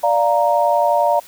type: chord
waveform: sine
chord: Bb major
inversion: first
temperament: equal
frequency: 587.3 / 698.5 / 932.3 Hz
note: D5 / F5 / Bb5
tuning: 0 / 0 / 0 cents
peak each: -17 dBFS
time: 0.03-1.2 s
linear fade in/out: 10 ms
effects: white hiss -43 dBFS RMS until 1.27 s